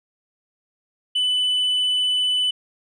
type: tone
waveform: sine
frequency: 2995 Hz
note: F#7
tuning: 20 cents sharp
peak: -15 dBFS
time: 1.15-2.51 s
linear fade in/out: 10 ms
effects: tanh soft clip ceiling -17 dBFS